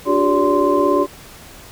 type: tone cluster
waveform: sine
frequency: 293.2 / 362.7 / 399.6 / 574 / 1040 Hz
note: D4 / F#4 / G4 / D5 / C6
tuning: -3 / -34 / +33 / -40 / -11 cents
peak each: -19 dBFS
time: 0.05-1.07 s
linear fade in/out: 50 ms
effects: pink hiss -40 dBFS RMS until 1.71 s

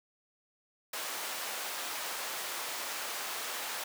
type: high-pass noise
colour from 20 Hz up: pink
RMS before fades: -38 dBFS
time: 0.93-3.84 s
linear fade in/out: 5 ms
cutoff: 710 Hz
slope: 12 dB/octave
effects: none

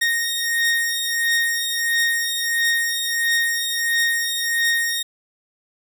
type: beating tone pair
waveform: sawtooth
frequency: 1857 / 1858.5 Hz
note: A#6 / A#6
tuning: -7 / -6 cents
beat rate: 1.5 Hz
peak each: -20 / -17 dBFS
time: 0.01-5.03 s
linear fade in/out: 10 ms
effects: none

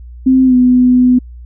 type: tone with pitch glide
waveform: sine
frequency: 260.7 to 250.2 Hz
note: C4 to B3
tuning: -6 to +23 cents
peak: -5 dBFS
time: 0.26-1.19 s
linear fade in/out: 10 ms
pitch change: -71 cents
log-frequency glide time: 0.45-0.55 s
effects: added 60 Hz sine -29 dBFS peak until 1.45 s

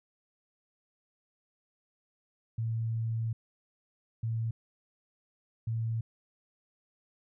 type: tone bursts at uneven times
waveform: sine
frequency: 113.4 Hz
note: A#2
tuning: 47 cents flat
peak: -29 dBFS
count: 3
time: 2.58-3.33 / 4.23-4.51 / 5.67-6.01 s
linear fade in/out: 5 ms
effects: none

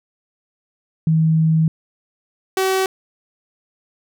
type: tone pair in turn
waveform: sine / sawtooth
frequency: 159.9 / 380.3 Hz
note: D#3 / F#4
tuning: +48 / +48 cents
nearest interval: octave + minor third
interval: 1500 cents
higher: second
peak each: -12 dBFS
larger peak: neither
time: 1.07-1.68 / 2.57-2.86 s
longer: first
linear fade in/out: 2 ms
effects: none

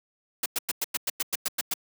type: noise bursts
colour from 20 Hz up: white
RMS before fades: -27 dBFS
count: 11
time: 0.43-1.739 s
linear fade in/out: 5 ms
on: 29 ms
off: 99 ms
effects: high-pass 200 Hz 12 dB/octave

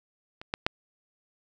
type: clicks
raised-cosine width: 0.3 ms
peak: -25 / -12 / -7 dBFS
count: 3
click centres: 0.415 / 0.539 / 0.665 s
effects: none

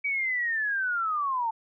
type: linear sweep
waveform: sine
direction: down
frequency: 2286 to 880 Hz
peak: -25 dBFS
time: 0.04-1.51 s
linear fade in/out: 10 ms
effects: none

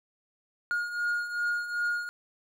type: beating tone pair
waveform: triangle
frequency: 1427 / 1429.6 Hz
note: F6 / F6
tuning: +37 / +40 cents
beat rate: 2.6 Hz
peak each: -33 / -27 dBFS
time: 0.71-2.09 s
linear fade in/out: 0 ms
effects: none

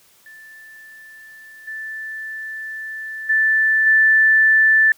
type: tone with level steps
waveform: sine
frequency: 1760 Hz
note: A6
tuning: in tune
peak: -39 / -27 / -13 / -10 dBFS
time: 0.26-4.92 s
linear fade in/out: 2 ms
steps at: 1.67 / 3.29 / 3.86 s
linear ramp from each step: 10 ms
effects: white hiss -54 dBFS RMS until 4.97 s

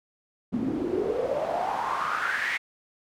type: noise with band-pass filter sweep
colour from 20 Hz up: pink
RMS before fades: -28 dBFS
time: 0.52-2.58 s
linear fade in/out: 20 ms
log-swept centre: 230 to 2100 Hz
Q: 6.4
effects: none

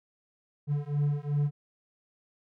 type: beating tone pair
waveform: triangle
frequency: 144.1 / 146.8 Hz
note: D3 / D3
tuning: -33 / 0 cents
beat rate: 2.7 Hz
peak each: -27 dBFS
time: 0.67-1.51 s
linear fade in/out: 50 ms
effects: none

